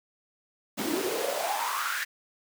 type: noise with high-pass filter sweep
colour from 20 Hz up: pink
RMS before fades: -30 dBFS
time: 0.77-2.05 s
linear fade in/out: 20 ms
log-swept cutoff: 240 to 1800 Hz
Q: 5.6
effects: none